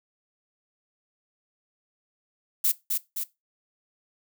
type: noise with echo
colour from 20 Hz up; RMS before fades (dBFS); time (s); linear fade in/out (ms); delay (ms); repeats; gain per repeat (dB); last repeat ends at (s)
violet; -22; 2.64-2.72; 10; 260; 2; -4; 3.24
effects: noise-tail reverb RT60 0.2 s tail -18 dB re dry